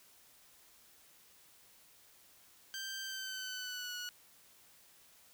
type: tone with pitch glide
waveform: 15% pulse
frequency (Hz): 1568 to 1463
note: G6 to F#6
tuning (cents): 0 to -20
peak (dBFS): -34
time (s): 2.74-4.09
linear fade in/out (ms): 0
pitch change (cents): -120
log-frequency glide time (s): 3.02-3.97
effects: white hiss -63 dBFS RMS until 5.33 s